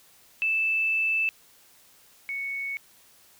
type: tone pair in turn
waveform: sine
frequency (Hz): 2637 / 2217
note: E7 / C#7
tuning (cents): 0 / 0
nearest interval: minor third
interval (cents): 300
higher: first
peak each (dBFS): -22 / -29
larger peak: first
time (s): 0.42-1.29 / 2.29-2.77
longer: first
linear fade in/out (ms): 0
effects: white hiss -57 dBFS RMS until 3.39 s